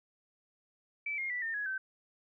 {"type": "tone with pitch steps", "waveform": "sine", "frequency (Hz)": [2313, 2133, 1967.6, 1814.7, 1673.8, 1543.7], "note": ["D7", "C7", "B6", "A#6", "G#6", "G6"], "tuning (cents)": [-27, 33, -7, -47, 13, -27], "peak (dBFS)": -33, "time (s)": [1.06, 1.78], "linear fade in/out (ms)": 5, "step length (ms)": 120, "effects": []}